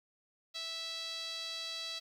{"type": "tone with band-pass filter", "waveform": "sawtooth", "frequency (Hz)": 657, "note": "E5", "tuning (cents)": -6, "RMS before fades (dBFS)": -41, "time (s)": [0.54, 2], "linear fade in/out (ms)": 20, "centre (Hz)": 4100, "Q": 4.4, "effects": ["11-bit"]}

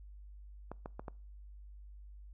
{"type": "clicks", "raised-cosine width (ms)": 1, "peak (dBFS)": -28, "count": 4, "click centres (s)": [0.716, 0.859, 0.995, 1.082], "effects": ["noise-tail reverb RT60 0.4 s tail -24 dB re dry", "added 50 Hz sine -49 dBFS peak until 2.33 s"]}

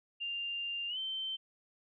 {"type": "tone with pitch glide", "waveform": "sine", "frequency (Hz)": [2794, 3100], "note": ["F7", "G7"], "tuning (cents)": [0, -20], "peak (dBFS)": -35, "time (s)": [0.2, 1.37], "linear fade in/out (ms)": 20, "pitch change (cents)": 180, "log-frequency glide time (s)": [0.88, 0.98], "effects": []}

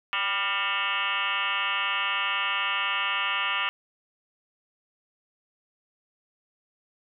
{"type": "tone with frequency modulation", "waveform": "sine", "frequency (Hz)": 2007, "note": "B6", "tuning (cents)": 27, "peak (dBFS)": -24, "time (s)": [0.13, 3.69], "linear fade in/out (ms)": 0, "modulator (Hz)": 204, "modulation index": 5, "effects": []}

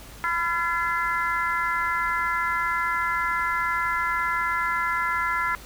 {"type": "harmonic tone with a mistuned harmonic", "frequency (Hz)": 342, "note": "F4", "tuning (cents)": -36, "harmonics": [3, 4, 5, 6], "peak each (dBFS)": [-28, -26, -29, -30], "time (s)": [0.24, 5.55], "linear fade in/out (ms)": 0, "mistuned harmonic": 3, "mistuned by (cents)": -39, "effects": ["added 50 Hz sine -45 dBFS peak until 5.65 s", "pink hiss -45 dBFS RMS until 5.65 s"]}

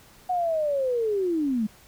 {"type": "linear sweep", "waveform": "sine", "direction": "down", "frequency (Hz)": [739, 203.8], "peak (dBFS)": -22, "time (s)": [0.29, 1.67], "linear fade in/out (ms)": 10, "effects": ["pink hiss -53 dBFS RMS until 1.87 s"]}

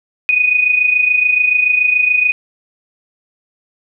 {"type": "tone with amplitude modulation", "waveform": "sine", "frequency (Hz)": 2485, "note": "D#7", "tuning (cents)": -3, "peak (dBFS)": -7, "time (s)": [0.29, 2.32], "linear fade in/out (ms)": 0, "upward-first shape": "sine", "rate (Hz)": 27, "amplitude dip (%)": 65, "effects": []}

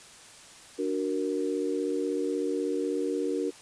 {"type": "chord", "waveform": "sine", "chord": "D augmented", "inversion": "none", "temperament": "equal", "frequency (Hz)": [293.7, 370, 466.2], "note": ["D4", "F#4", "A#4"], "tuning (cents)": [0, 0, 0], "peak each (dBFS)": [-31, -31, -31], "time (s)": [0.78, 3.51], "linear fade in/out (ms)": 20, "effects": ["white hiss -50 dBFS RMS until 3.61 s", "resampled to 22050 Hz"]}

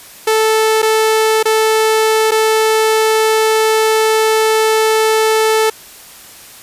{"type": "tone with dropouts", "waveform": "sawtooth", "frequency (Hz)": 438.9, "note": "A4", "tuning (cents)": -4, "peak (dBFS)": -6, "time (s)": [0.27, 5.7], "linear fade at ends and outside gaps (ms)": 5, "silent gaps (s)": [[0.82, 0.827], [1.429, 1.454], [2.31, 2.317]], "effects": ["white hiss -37 dBFS RMS until 6.62 s", "resampled to 32000 Hz"]}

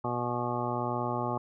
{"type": "harmonic tone", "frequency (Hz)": 121.6, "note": "B2", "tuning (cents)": -26, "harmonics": [1, 2, 3, 4, 5, 6, 7, 9, 10], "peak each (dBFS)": [-36, -37, -37, -41, -38, -39, -35, -37, -41], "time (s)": [0.04, 1.38], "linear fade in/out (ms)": 5, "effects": []}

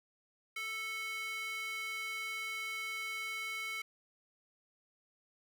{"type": "tone with high-pass filter", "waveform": "square", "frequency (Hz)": 440.5, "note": "A4", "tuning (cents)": 2, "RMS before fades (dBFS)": -40, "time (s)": [0.56, 3.82], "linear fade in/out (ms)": 5, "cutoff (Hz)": 1900, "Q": 9.2, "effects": []}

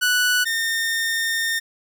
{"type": "tone pair in turn", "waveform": "sawtooth", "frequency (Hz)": [1480, 1823.8], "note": ["F#6", "A#6"], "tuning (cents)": [0, -38], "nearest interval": "major third", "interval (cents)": 362, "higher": "second", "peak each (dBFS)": [-13, -17], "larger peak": "first", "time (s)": [[0.01, 0.45], [0.45, 1.6]], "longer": "second", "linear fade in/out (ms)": 20, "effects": []}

